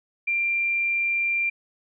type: tone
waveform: sine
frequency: 2375 Hz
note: D7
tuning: 19 cents sharp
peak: -21 dBFS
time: 0.27-1.5 s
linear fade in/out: 10 ms
effects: none